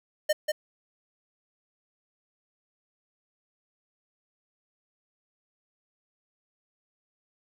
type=tone with echo; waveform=square; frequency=608 Hz; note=D#5; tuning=40 cents flat; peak=-21 dBFS; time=0.29-0.33 s; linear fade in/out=10 ms; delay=190 ms; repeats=1; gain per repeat=-4 dB; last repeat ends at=0.52 s; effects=none